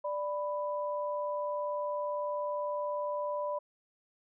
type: tone pair together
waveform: sine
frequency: 589.3 / 991 Hz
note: D5 / B5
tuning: +6 / +6 cents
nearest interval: major sixth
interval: 900 cents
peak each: -33 / -36 dBFS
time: 0.04-3.59 s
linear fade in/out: 10 ms
effects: none